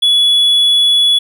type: tone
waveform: triangle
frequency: 3400 Hz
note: G#7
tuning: 40 cents sharp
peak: -6 dBFS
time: 0.02-1.19 s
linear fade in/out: 10 ms
effects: none